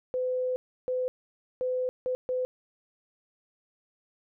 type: tone bursts at uneven times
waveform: sine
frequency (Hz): 507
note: B4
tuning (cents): +45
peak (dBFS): -26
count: 5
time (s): 0.14-0.56 / 0.88-1.08 / 1.61-1.89 / 2.06-2.15 / 2.29-2.45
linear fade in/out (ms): 0
effects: none